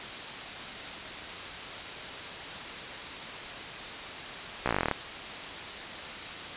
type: slowing click train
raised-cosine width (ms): 0.5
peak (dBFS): -11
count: 13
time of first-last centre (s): 4.66-4.913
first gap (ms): 15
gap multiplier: 1.06
effects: white hiss -38 dBFS RMS until 6.56 s + resampled to 8000 Hz